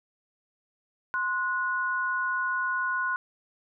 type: tone pair together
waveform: sine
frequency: 1046.5 / 1463.1 Hz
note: C6 / F#6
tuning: 0 / -20 cents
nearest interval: tritone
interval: 580 cents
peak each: -30 / -27 dBFS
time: 1.14-3.16 s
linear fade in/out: 0 ms
effects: none